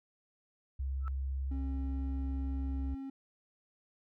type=tone with vibrato; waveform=sine; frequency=67.2 Hz; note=C2; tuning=47 cents sharp; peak=-32 dBFS; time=0.79-2.95 s; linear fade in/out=10 ms; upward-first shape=sine; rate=18 Hz; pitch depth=15 cents each way
type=tone with exponential growth; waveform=sine; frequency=1318.5 Hz; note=E6; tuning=in tune; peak=-37 dBFS; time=1-1.08 s; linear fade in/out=0 ms; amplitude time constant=16 ms
type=tone; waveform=triangle; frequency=270.2 Hz; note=C#4; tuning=44 cents flat; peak=-37 dBFS; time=1.51-3.1 s; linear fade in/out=5 ms
effects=tanh soft clip ceiling -26 dBFS